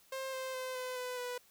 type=tone with pitch steps; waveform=sawtooth; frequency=530 / 522.4 / 514.9 / 507.5 / 500.3 / 493.1 Hz; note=C5 / C5 / C5 / B4 / B4 / B4; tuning=+22 / -3 / -28 / +47 / +22 / -3 cents; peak=-34 dBFS; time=0.12-1.38 s; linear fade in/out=5 ms; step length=210 ms; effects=white hiss -65 dBFS RMS until 1.5 s